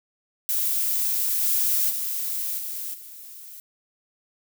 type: noise with level steps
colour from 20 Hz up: violet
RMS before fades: -24 / -22 / -28 / -32 / -42 dBFS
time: 0.49-3.6 s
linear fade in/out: 0 ms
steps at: 1.42 / 1.89 / 2.57 / 2.93 s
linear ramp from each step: 20 ms
effects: none